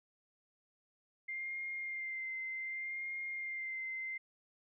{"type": "tone with vibrato", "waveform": "sine", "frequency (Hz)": 2100, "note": "C7", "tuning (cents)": 6, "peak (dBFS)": -38, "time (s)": [1.28, 4.18], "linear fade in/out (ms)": 10, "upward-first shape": "sine", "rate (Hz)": 0.66, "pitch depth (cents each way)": 23, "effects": []}